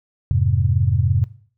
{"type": "chord", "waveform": "sine", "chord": "F minor", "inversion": "none", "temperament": "just", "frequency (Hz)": [87.31, 104.77, 130.96], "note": ["F2", "Ab2", "C3"], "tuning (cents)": [0, 16, 2], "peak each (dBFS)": -19, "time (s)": [0.31, 1.24], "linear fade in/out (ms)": 0, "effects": ["noise-tail reverb RT60 0.5 s tail -18 dB re dry"]}